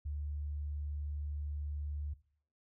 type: tone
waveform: sine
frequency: 73.42 Hz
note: D2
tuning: in tune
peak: -36 dBFS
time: 0.05-2.14 s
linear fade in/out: 10 ms
effects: noise-tail reverb RT60 0.5 s tail -18 dB re dry